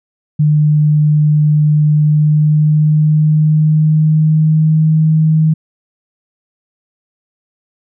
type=tone with pitch glide; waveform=sine; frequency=150.8 to 157.29 Hz; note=D3 to D#3; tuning=+46 to +19 cents; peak=-7 dBFS; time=0.39-5.54 s; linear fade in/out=10 ms; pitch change=+73 cents; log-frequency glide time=1.95-4.97 s; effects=none